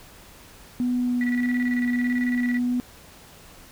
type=tone with vibrato; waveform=sine; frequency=246 Hz; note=B3; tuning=7 cents flat; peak=-20 dBFS; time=0.8-2.8 s; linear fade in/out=0 ms; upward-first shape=sine; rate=1.6 Hz; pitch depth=10 cents each way
type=tone with tremolo; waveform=sine; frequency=1952 Hz; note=B6; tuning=21 cents flat; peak=-26 dBFS; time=1.21-2.59 s; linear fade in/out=2 ms; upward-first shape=square; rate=18 Hz; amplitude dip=70%
effects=tanh soft clip ceiling -15 dBFS + pink hiss -48 dBFS RMS until 3.71 s